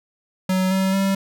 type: tone with pitch steps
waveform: square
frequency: 186.8 / 190.61 / 194.51 Hz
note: F#3 / G3 / G3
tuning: +17 / -48 / -13 cents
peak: -18 dBFS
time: 0.49-1.15 s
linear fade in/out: 5 ms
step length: 220 ms
effects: none